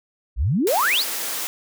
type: exponential sweep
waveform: sine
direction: up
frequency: 49 to 5588 Hz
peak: -17 dBFS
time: 0.36-1.05 s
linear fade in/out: 50 ms
type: high-pass noise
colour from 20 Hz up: white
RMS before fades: -27 dBFS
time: 0.67-1.47 s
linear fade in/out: 0 ms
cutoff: 310 Hz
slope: 12 dB/octave
effects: none